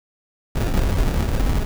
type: noise with sample-and-hold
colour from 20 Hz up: brown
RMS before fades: -19 dBFS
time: 0.55-1.65 s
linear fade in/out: 5 ms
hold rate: 1050 Hz
effects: none